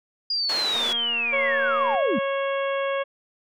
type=linear sweep; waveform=sine; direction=down; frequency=4874 to 182.7 Hz; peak=-22 dBFS; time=0.3-2.19 s; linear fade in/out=5 ms
type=band-pass noise; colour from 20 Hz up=pink; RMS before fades=-32 dBFS; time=0.49-0.93 s; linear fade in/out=5 ms; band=480 to 5800 Hz; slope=12 dB/octave
type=click train; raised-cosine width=0.5 ms; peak=-23 dBFS; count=283; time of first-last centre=0.75-1.95 s; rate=235 Hz
type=harmonic tone; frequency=550 Hz; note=C#5; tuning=14 cents flat; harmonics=1 / 2 / 3 / 4 / 5 / 6; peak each=-24 / -30 / -34 / -36 / -38 / -40 dBFS; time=1.32-3.04 s; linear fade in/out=20 ms
effects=none